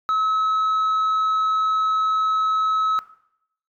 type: tone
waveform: sine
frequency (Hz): 1289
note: E6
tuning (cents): -39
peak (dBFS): -15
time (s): 0.09-2.99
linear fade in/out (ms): 0
effects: noise-tail reverb RT60 0.7 s tail -17 dB re dry + tanh soft clip ceiling -17 dBFS